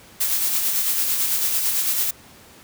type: noise with tremolo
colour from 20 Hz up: blue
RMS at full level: -20 dBFS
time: 0.2-2.11 s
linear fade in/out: 10 ms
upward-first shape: sine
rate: 9 Hz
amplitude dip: 35%
effects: pink hiss -47 dBFS RMS until 2.63 s + high-pass 60 Hz 12 dB/octave